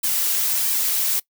blue noise with flanger, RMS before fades -21 dBFS, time 0.03-1.2 s, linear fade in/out 10 ms, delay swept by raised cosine 1.4 to 4.2 ms, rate 1.5 Hz, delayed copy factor -0.5, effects noise-tail reverb RT60 0.1 s tail -22 dB re dry

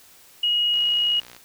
sine tone, 2891 Hz, F#7, 41 cents flat, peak -18 dBFS, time 0.43-1.2 s, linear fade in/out 5 ms
click train, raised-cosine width 0.2 ms, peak -25 dBFS, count 39, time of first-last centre 0.74-1.365 s, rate 60.8 Hz
effects white hiss -51 dBFS RMS until 1.44 s

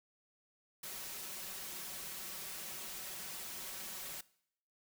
white noise with comb filter, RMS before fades -45 dBFS, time 0.83-4.21 s, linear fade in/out 5 ms, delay 5.3 ms, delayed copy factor +0.6, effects noise-tail reverb RT60 0.7 s tail -21 dB re dry

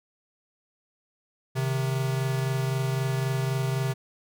square tone pair together, 131.72 / 155.56 Hz, C3 / D#3, +12 / 0 cents, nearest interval minor third, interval 288 cents, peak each -26 / -33 dBFS, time 1.55-3.94 s, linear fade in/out 20 ms, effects none

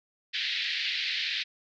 white band-pass noise, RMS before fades -31 dBFS, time 0.33-1.44 s, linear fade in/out 20 ms, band 1800 to 4400 Hz, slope 48 dB/octave, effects none

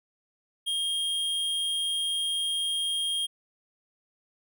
square tone, 3232 Hz, G#7, 48 cents flat, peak -27 dBFS, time 0.66-3.27 s, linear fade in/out 20 ms, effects none

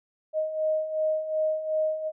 sine beating tone pair, 622.3 / 625 Hz, D#5 / D#5, 0 / +8 cents, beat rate 2.7 Hz, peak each -31 / -25 dBFS, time 0.33-2.12 s, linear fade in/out 50 ms, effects none

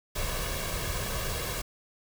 pink noise with comb filter, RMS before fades -32 dBFS, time 0.15-1.62 s, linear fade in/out 10 ms, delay 1.8 ms, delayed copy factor +0.6, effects none

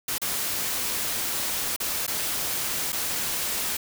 white noise with dropouts, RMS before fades -28 dBFS, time 0.08-3.77 s, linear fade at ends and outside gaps 5 ms, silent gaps 0.182-0.216 / 1.763-1.801 / 2.066-2.077 / 2.922-2.927 s, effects none

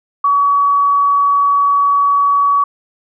sine tone, 1133 Hz, C#6, 37 cents sharp, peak -9 dBFS, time 0.24-2.64 s, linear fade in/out 5 ms, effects none

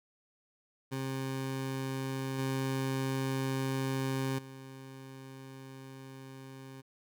20% pulse tone with level steps, 133.4 Hz, C3, 34 cents sharp, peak -29 / -26 / -41 dBFS, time 0.91-6.82 s, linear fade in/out 20 ms, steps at 2.38 / 4.38 s, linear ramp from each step 10 ms, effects none

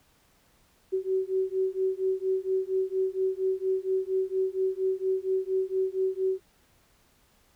sine beating tone pair, 376.5 / 380.8 Hz, F#4 / F#4, +30 / +50 cents, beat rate 4.3 Hz, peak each -28 dBFS, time 0.92-6.4 s, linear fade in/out 20 ms, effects pink hiss -64 dBFS RMS until 7.55 s

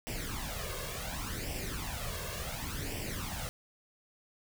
pink noise with flanger, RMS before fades -38 dBFS, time 0.07-3.49 s, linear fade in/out 0 ms, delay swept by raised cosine 0.37 to 1.87 ms, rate 0.69 Hz, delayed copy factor +0.7, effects none

